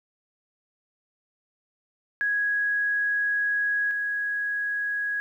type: tone pair in turn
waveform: sine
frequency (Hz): 1661.2 / 1661.2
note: G#6 / G#6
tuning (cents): 0 / 0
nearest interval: unison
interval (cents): 0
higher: neither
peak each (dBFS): -22 / -25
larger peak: first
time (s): 2.21-3.91 / 3.91-5.2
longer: first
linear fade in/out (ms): 0
effects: 10-bit